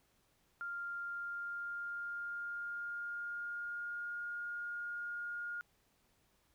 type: tone with pitch glide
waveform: sine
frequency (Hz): 1396.9 to 1422.1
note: F6 to F6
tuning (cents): 0 to +31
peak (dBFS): -39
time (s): 0.61-5.61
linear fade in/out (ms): 0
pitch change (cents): +31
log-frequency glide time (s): 1.02-4.18
effects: pink hiss -74 dBFS RMS until 6.54 s